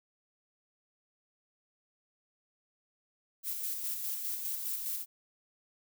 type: noise with tremolo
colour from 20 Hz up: violet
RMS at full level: -35 dBFS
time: 3.43-5.06 s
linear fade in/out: 50 ms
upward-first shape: square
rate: 4.9 Hz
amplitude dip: 35%
effects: none